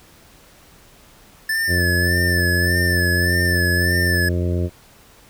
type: tone with vibrato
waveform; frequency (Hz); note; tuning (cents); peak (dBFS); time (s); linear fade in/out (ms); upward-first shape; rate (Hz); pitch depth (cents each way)
square; 1751; A6; -9; -19; 1.49-4.29; 5; sine; 1.7; 51
type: harmonic tone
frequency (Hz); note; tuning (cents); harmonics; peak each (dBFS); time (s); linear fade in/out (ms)
88; F2; +14; 1 / 2 / 3 / 4 / 5 / 6 / 7; -19 / -26 / -30 / -27 / -33 / -34 / -34; 1.67-4.7; 50
effects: pink hiss -49 dBFS RMS until 5.29 s